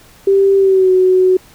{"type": "tone with pitch glide", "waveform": "sine", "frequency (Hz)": [392, 370.9], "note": ["G4", "F#4"], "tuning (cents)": [0, 4], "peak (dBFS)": -7, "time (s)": [0.27, 1.37], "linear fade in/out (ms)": 5, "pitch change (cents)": -96, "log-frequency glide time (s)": [0.57, 0.91], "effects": ["pink hiss -44 dBFS RMS until 1.54 s"]}